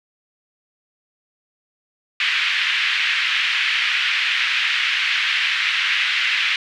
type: band-pass noise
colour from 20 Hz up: white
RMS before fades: -20 dBFS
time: 2.2-6.56 s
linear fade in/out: 2 ms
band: 1700 to 3000 Hz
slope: 24 dB/octave
effects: none